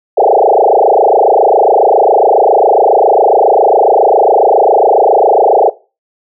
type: tone with frequency modulation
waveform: sine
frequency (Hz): 618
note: D#5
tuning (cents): -12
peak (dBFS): -4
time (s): 0.17-5.7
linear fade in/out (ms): 10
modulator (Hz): 27.3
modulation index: 7.8
effects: noise-tail reverb RT60 0.3 s tail -19 dB re dry